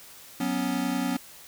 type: chord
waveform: square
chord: F# suspended fourth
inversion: none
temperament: equal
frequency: 185 / 246.9 / 277.2 Hz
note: F#3 / B3 / C#4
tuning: 0 / 0 / 0 cents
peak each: -33 / -30 / -30 dBFS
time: 0.4-1.17 s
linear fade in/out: 5 ms
effects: white hiss -48 dBFS RMS until 1.47 s